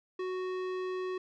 sine tone with tanh clipping, 370 Hz, F#4, in tune, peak -35 dBFS, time 0.19-1.18 s, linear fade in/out 5 ms, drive 17 dB, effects none

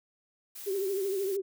blue noise, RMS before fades -43 dBFS, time 0.55-1.37 s, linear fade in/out 10 ms
sine tone with vibrato, 389.5 Hz, G4, 11 cents flat, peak -28 dBFS, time 0.66-1.42 s, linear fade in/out 20 ms, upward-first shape triangle, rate 13 Hz, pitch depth 87 cents each way
effects none

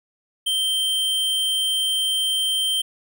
square tone, 3134 Hz, G7, 1 cent flat, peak -20 dBFS, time 0.46-2.82 s, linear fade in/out 10 ms, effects none

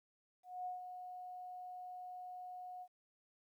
sine tone with ADSR envelope, 728 Hz, F#5, 28 cents flat, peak -39 dBFS, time 0.43-2.88 s, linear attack 230 ms, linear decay 140 ms, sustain -7 dB, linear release 61 ms, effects 13-bit

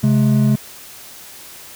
triangle tone pair together, 133.8 / 212.4 Hz, C3 / G#3, +39 / +39 cents, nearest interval minor sixth, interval 800 cents, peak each -12 dBFS, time 0.03-0.56 s, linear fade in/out 10 ms, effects white hiss -38 dBFS RMS until 1.75 s

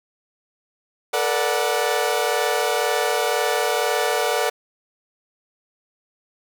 sawtooth chord, B minor seventh, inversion third, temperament equal with one note detuned, 440 / 482 / 587.3 / 740 Hz, A4 / B4 / D5 / F#5, 0 / -42 / 0 / 0 cents, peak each -21 dBFS, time 1.13-4.5 s, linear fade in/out 10 ms, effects none

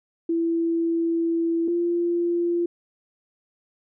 sine tone pair in turn, 333.1 / 344.6 Hz, E4 / F4, +18 / -23 cents, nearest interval minor second, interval 59 cents, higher second, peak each -20 dBFS, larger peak neither, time 0.29-1.68 / 1.68-2.66 s, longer first, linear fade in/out 5 ms, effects none

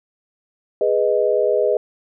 sine chord, G# minor, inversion none, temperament equal, 415.3 / 493.9 / 622.3 Hz, G#4 / B4 / D#5, 0 / 0 / 0 cents, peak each -19 dBFS, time 0.81-1.77 s, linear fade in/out 2 ms, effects none

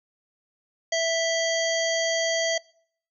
harmonic tone with a mistuned harmonic, 659.3 Hz, E5, in tune, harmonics 1 / 3 / 5 / 7 / 9 / 10, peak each -24 / -29 / -31 / -32 / -34 / -34 dBFS, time 0.92-2.58 s, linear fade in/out 5 ms, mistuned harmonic 5, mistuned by -40 cents, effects noise-tail reverb RT60 0.6 s tail -24 dB re dry

